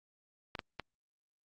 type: clicks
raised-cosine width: 0.3 ms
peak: -22 dBFS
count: 3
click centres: 0.552 / 0.592 / 0.797 s
effects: Opus 48 kbps